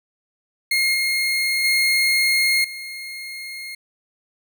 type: tone with level steps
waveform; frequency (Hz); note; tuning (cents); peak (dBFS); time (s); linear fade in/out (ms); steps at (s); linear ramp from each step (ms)
30% pulse; 2142; C7; +40; -14 / -16 / -13 / -28; 0.71-3.75; 5; 0.94 / 1.64 / 2.64; 5
effects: none